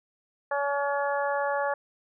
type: harmonic tone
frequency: 283.2 Hz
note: C#4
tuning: 37 cents sharp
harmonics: 2 / 3 / 4 / 5 / 6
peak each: -28 / -30 / -34 / -36 / -34 dBFS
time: 0.51-1.74 s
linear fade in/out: 5 ms
effects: none